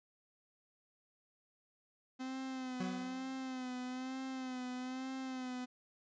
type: tone with vibrato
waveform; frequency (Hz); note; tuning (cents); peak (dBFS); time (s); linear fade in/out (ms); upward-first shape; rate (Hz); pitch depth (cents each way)
45% pulse; 257.2; C4; -30; -40; 2.19-5.66; 20; sine; 1.1; 44
type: tone with exponential decay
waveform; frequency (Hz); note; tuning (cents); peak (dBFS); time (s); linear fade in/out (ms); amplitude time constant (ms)
40% pulse; 185.2; F#3; +2; -35; 2.8-3.49; 5; 150
effects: resampled to 16000 Hz